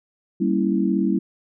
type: chord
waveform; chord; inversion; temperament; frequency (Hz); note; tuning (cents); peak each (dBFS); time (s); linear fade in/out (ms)
sine; G diminished seventh; none; equal; 196 / 233.1 / 277.2 / 329.6; G3 / Bb3 / Db4 / Fb4; 0 / 0 / 0 / 0; -21 / -25 / -25 / -23; 0.4-1.19; 10
effects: none